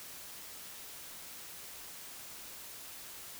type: silence
effects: white hiss -48 dBFS RMS until 3.39 s